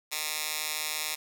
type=tone with high-pass filter; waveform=10% pulse; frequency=153.4 Hz; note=D#3; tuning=24 cents flat; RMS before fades=-33 dBFS; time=0.11-1.16 s; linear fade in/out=20 ms; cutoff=2600 Hz; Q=0.52; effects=none